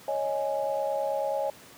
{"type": "chord", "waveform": "sine", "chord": "C# suspended second", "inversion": "none", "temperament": "just", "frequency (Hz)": [554.4, 623.7, 831.5], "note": ["C#5", "D#5", "G#5"], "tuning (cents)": [0, 4, 2], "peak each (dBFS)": [-29, -31, -32], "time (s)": [0.08, 1.5], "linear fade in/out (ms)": 2, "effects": ["pink hiss -50 dBFS RMS until 1.77 s", "high-pass 150 Hz 12 dB/octave"]}